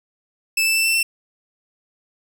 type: tone with pitch steps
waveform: sawtooth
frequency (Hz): 2631 / 2646 / 2662 / 2677 / 2692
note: E7 / E7 / E7 / E7 / E7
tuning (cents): -4 / +6 / +16 / +26 / +36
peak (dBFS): -13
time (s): 0.57-1.03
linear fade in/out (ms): 5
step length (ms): 92
effects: none